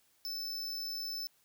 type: tone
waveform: square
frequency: 5274 Hz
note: E8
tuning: in tune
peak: -37 dBFS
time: 0.25-1.27 s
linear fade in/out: 0 ms
effects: white hiss -70 dBFS RMS until 1.44 s